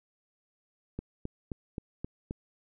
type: click train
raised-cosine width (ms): 3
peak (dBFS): -22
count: 6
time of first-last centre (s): 0.99-2.309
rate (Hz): 3.79
effects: none